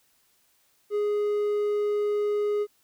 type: tone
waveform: triangle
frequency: 415.3 Hz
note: G#4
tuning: in tune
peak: -21 dBFS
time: 0.9-2.67 s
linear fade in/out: 50 ms
effects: white hiss -66 dBFS RMS until 2.83 s